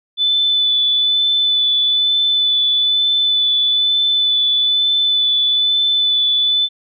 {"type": "tone with vibrato", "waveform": "sine", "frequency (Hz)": 3494, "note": "A7", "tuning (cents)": -13, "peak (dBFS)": -12, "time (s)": [0.17, 6.69], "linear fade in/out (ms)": 50, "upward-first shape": "sine", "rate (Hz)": 1.1, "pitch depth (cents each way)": 13, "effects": []}